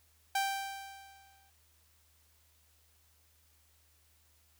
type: tone with exponential decay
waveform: sawtooth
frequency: 784 Hz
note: G5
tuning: in tune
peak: -24 dBFS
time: 0.35-1.5 s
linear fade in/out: 5 ms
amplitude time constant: 250 ms
effects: added 77 Hz sine -69 dBFS peak until 4.59 s + white hiss -69 dBFS RMS until 4.59 s